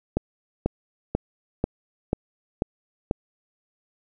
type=click train; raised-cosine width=2 ms; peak=-8 dBFS; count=7; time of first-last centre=0.17-3.111 s; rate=2.04 Hz; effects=none